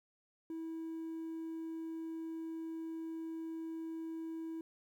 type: tone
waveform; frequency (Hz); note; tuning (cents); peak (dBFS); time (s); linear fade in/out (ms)
triangle; 325.1; E4; -24; -37; 0.5-4.61; 2
effects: tanh soft clip ceiling -34 dBFS + 12-bit